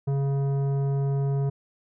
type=tone with tanh clipping; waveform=sine; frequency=138.59 Hz; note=C#3; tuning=in tune; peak=-24 dBFS; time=0.07-1.5 s; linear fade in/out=10 ms; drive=12 dB; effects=none